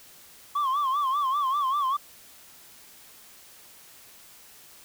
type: tone with vibrato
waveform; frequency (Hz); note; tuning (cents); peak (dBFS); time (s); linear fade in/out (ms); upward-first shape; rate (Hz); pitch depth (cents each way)
sine; 1107; C#6; -3; -20; 0.55-1.97; 10; sine; 5.1; 120
effects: tanh soft clip ceiling -22 dBFS + white hiss -51 dBFS RMS until 4.84 s